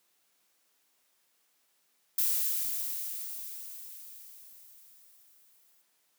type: noise with exponential decay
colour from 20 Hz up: violet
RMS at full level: -27 dBFS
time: 2.18-5.82 s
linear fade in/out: 5 ms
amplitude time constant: 790 ms
effects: white hiss -72 dBFS RMS until 6.18 s + high-pass 200 Hz 12 dB/octave